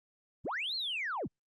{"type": "linear two-way sweep", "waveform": "sine", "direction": "up then down", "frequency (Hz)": [41.2, 4338, 41.2], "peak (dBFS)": -32, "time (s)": [0.44, 1.28], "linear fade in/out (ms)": 20, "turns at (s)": 0.75, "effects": ["tanh soft clip ceiling -29 dBFS", "Opus 32 kbps"]}